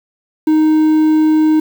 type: tone with quantisation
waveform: triangle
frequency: 311.1 Hz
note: D#4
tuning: in tune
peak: -6 dBFS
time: 0.47-1.6 s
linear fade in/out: 5 ms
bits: 6
effects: none